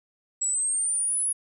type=exponential sweep; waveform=sine; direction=up; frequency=7710 to 10480 Hz; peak=-23 dBFS; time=0.41-1.33 s; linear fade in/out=10 ms; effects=none